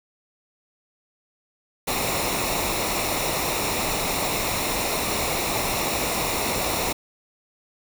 pink noise with comb filter, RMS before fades -25 dBFS, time 1.87-6.93 s, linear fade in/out 10 ms, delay 0.63 ms, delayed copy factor -0.6, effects none

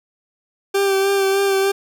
40% pulse tone with vibrato, 392 Hz, G4, in tune, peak -14 dBFS, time 0.74-1.72 s, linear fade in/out 10 ms, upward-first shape sine, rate 3.3 Hz, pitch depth 23 cents each way, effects none

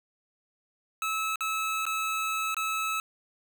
25% pulse tone with dropouts, 1300 Hz, E6, 24 cents flat, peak -24 dBFS, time 1.02-3 s, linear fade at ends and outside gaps 1 ms, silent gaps 1.358-1.407 / 1.854-1.865 / 2.545-2.567 s, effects none

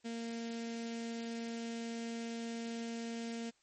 sawtooth tone with notch filter, 231.1 Hz, A#3, 15 cents flat, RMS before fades -41 dBFS, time 0.04-3.51 s, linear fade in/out 20 ms, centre 1100 Hz, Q 1.1, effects white hiss -73 dBFS RMS until 3.62 s + MP3 32 kbps

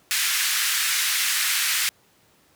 pink band-pass noise, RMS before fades -23 dBFS, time 0.11-1.89 s, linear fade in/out 0 ms, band 1600 to 16000 Hz, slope 24 dB/octave, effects pink hiss -59 dBFS RMS until 2.55 s + high-pass 100 Hz 12 dB/octave

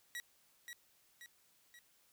sawtooth tone with echo, 1921 Hz, B6, 48 cents flat, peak -38 dBFS, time 0.15-0.2 s, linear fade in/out 0 ms, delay 530 ms, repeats 3, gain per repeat -5 dB, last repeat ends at 1.79 s, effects white hiss -71 dBFS RMS until 2.12 s

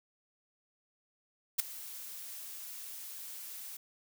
blue noise with ADSR envelope, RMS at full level -25 dBFS, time 1.58-3.77 s, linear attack 20 ms, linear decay 3 ms, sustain -20 dB, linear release 6 ms, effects none

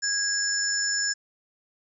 sine tone cluster, 1647 / 5290 / 6990 Hz, G#6 / E8 / A8, -15 / +5 / -12 cents, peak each -28 dBFS, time 0.02-1.14 s, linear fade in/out 20 ms, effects none

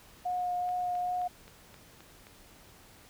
sine tone with vibrato, 719 Hz, F#5, 50 cents flat, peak -29 dBFS, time 0.25-1.28 s, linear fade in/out 10 ms, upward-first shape sine, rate 2.5 Hz, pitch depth 11 cents each way
click train, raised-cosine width 0.3 ms, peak -35 dBFS, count 7, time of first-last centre 0.69-2.269 s, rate 3.8 Hz
effects pink hiss -56 dBFS RMS until 3.09 s

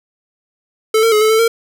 square tone with pitch steps, 438.3 / 455 / 424.8 / 434.9 / 441.7 / 458.6 Hz, A4 / A#4 / G#4 / A4 / A4 / A#4, -7 / -42 / +39 / -20 / +7 / -28 cents, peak -10 dBFS, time 0.94-1.48 s, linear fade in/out 5 ms, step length 90 ms, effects none

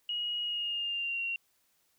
sine tone with pitch glide, 2893 to 2751 Hz, F#7 to F7, -40 to -27 cents, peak -31 dBFS, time 0.09-1.36 s, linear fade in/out 2 ms, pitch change -87 cents, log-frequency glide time 0.43-1.21 s, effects white hiss -72 dBFS RMS until 1.98 s

